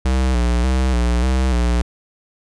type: tone with vibrato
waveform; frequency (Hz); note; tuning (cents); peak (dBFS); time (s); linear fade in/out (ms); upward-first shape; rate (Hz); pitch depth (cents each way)
square; 62.1; B1; +10; -15; 0.05-1.82; 5; square; 1.7; 65
effects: resampled to 22050 Hz